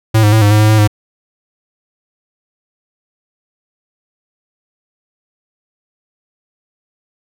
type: tone with pitch steps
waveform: square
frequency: 110.5 / 104.7 / 110.2 / 103.1 / 106.3 / 107.3 / 108.6 / 104.9 Hz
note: A2 / G#2 / A2 / G#2 / G#2 / A2 / A2 / G#2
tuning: +8 / +15 / +3 / -12 / +41 / -43 / -22 / +18 cents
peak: -7 dBFS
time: 0.14-0.876 s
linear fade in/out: 10 ms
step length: 92 ms
effects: none